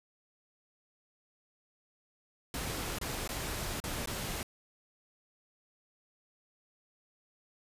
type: noise with dropouts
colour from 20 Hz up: pink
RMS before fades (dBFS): -37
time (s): 2.54-4.43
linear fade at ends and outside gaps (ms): 2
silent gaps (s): 2.986-3.013 / 3.277-3.29 / 3.802-3.839 / 4.059-4.073
effects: resampled to 32000 Hz